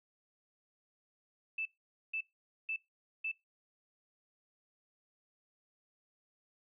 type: tone bursts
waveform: sine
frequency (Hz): 2637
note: E7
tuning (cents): 0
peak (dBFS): -34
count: 4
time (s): 1.58-3.316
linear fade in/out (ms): 5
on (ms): 74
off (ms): 480
effects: noise-tail reverb RT60 0.2 s tail -22 dB re dry